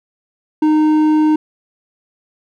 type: tone with hard clipping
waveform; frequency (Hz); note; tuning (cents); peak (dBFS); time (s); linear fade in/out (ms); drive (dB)
sine; 308; D#4; -17; -11; 0.62-1.36; 5; 6
effects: none